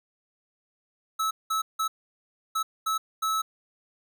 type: tone bursts at uneven times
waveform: square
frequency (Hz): 1300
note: E6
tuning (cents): -24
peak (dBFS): -25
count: 6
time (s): 1.19-1.31 / 1.5-1.62 / 1.79-1.88 / 2.55-2.63 / 2.86-2.98 / 3.22-3.42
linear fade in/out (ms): 10
effects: none